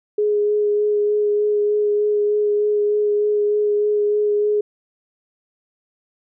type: tone with vibrato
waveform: sine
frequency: 417 Hz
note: G#4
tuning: 7 cents sharp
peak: -15 dBFS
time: 0.18-4.61 s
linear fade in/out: 5 ms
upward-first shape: sine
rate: 3.3 Hz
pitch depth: 12 cents each way
effects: none